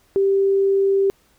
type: tone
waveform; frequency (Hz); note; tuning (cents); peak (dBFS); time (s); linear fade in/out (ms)
sine; 391.9; G4; 0; -14; 0.16-1.1; 0
effects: pink hiss -59 dBFS RMS until 1.38 s